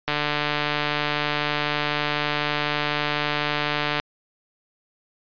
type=click train; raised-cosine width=0.3 ms; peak=-7 dBFS; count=581; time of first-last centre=0.08-3.999 s; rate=148 Hz; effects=resampled to 11025 Hz